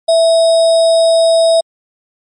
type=tone with sample-and-hold; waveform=sine; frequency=659.3 Hz; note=E5; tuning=in tune; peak=-6 dBFS; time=0.08-1.61 s; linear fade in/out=10 ms; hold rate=4410 Hz; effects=low-pass 10000 Hz 12 dB/octave + MP3 48 kbps